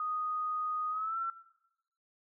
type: tone with pitch glide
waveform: sine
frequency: 1243 to 1347.7 Hz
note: D#6 to E6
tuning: -2 to +38 cents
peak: -32 dBFS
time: 0-1.3 s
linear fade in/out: 2 ms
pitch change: +140 cents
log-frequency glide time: 0.9-1.18 s
effects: noise-tail reverb RT60 0.9 s tail -17 dB re dry